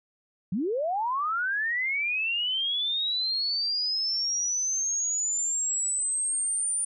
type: linear sweep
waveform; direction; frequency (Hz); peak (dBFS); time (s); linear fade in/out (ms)
sine; up; 160 to 9290; -25; 0.52-6.85; 5
effects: none